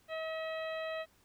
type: harmonic tone with a mistuned harmonic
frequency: 640 Hz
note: D#5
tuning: 49 cents sharp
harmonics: 1 / 2 / 3 / 4 / 5 / 6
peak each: -37 / -46 / -45 / -48 / -52 / -53 dBFS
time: 0.08-1.06 s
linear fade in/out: 50 ms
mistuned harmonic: 6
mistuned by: +39 cents
effects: pink hiss -68 dBFS RMS until 1.24 s